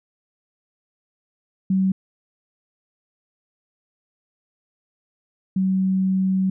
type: tone pair in turn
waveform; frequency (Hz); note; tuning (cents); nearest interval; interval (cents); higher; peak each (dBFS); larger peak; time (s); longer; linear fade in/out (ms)
sine; 190 / 189.23; F#3 / F#3; +46 / +39; unison; 7; first; -16 / -17; first; 1.7-1.92 / 5.56-6.5; second; 5
effects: none